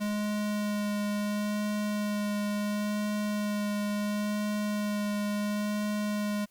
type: tone with vibrato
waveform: square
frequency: 207.9 Hz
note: G#3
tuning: 2 cents sharp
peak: -29 dBFS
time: 0-6.46 s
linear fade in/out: 20 ms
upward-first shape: sine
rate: 0.72 Hz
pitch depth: 11 cents each way
effects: white hiss -67 dBFS RMS until 6.5 s + Opus 48 kbps